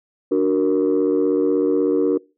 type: chord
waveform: sine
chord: D augmented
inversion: none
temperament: equal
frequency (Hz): 293.7 / 370 / 466.2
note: D4 / F#4 / A#4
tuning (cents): 0 / 0 / 0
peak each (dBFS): -18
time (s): 0.31-2.18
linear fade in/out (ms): 10
effects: noise-tail reverb RT60 0.3 s tail -24 dB re dry + tanh soft clip ceiling -10 dBFS